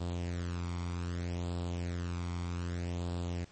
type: tone with flanger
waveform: sawtooth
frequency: 87.31 Hz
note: F2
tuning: in tune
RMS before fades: -36 dBFS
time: 0-3.45 s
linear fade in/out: 10 ms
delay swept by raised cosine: 0.24 to 0.9 ms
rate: 0.64 Hz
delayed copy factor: +0.6
effects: pink hiss -60 dBFS RMS until 3.51 s + MP3 32 kbps